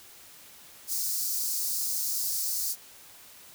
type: high-pass noise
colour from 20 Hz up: white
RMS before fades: -30 dBFS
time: 0.87-2.76 s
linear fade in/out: 50 ms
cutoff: 4500 Hz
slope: 48 dB/octave
effects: white hiss -51 dBFS RMS until 3.54 s